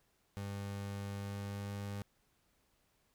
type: tone with pitch glide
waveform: 30% pulse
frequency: 100 to 100.87 Hz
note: G2 to G2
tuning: +35 to +50 cents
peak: -37 dBFS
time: 0.37-2.02 s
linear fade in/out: 0 ms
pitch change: +15 cents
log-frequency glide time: 1.18-1.72 s
effects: pink hiss -75 dBFS RMS until 3.14 s